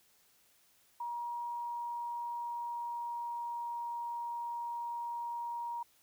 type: tone with pitch glide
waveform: sine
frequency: 951 to 945 Hz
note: A#5 to A#5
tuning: +34 to +23 cents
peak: -36 dBFS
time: 1-5.83 s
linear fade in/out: 5 ms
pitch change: -11 cents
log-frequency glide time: 1.47-3.9 s
effects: white hiss -68 dBFS RMS until 6.02 s